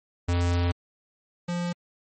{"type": "tone pair in turn", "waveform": "square", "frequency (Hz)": [87.31, 174.62], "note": ["F2", "F3"], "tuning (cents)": [0, 0], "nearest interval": "octave", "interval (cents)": 1200, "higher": "second", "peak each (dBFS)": [-22, -27], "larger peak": "first", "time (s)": [[0.28, 0.72], [1.48, 1.73]], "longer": "first", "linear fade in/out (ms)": 10, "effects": ["MP3 32 kbps"]}